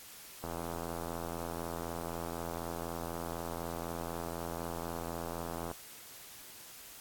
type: click train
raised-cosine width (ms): 1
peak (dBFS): -25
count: 444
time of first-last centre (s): 0.44-5.714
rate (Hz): 84
effects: white hiss -51 dBFS RMS until 7 s + AAC 64 kbps